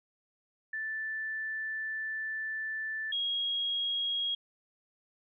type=tone pair in turn; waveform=sine; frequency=1760 / 3286 Hz; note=A6 / G#7; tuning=0 / -19 cents; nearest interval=major seventh; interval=1081 cents; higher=second; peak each=-33 / -29 dBFS; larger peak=second; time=0.73-3.12 / 3.12-4.35 s; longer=first; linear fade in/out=5 ms; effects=none